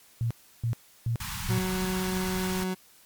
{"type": "tone bursts", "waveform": "sine", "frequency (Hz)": 116.54, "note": "A#2", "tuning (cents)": 0, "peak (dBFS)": -24, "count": 4, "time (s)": [0.21, 1.584], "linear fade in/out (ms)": 0, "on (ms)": 96, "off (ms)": 330}
{"type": "band-stop noise", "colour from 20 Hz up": "pink", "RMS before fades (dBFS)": -35, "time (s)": [1.2, 2.64], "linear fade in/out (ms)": 5, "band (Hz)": [220, 820], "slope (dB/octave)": 96}
{"type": "tone", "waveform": "30% pulse", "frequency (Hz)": 185.6, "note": "F#3", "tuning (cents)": 6, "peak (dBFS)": -25, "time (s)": [1.49, 2.75], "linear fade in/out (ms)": 20}
{"effects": ["white hiss -57 dBFS RMS until 3.05 s", "MP3 96 kbps"]}